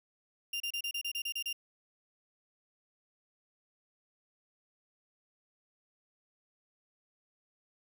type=tone bursts; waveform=35% pulse; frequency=2794 Hz; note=F7; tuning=in tune; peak=-32 dBFS; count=10; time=0.53-1.529 s; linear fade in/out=5 ms; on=72 ms; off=31 ms; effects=none